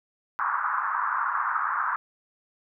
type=band-pass noise; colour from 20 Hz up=pink; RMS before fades=-27 dBFS; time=0.39-1.96 s; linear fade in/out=0 ms; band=990 to 1500 Hz; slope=48 dB/octave; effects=none